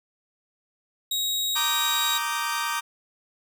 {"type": "tone", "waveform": "sawtooth", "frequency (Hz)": 3800, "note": "A#7", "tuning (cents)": 33, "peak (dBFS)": -21, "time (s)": [1.11, 2.18], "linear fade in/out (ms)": 5}
{"type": "chord", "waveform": "sawtooth", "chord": "Eb major seventh", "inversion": "second", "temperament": "equal with one note detuned", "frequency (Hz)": [932.3, 1174.7, 1244.5, 1554.5], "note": ["Bb5", "D6", "Eb6", "G6"], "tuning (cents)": [0, 0, 0, -15], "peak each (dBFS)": [-27, -26, -30, -28], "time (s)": [1.55, 2.81], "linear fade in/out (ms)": 20}
{"effects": []}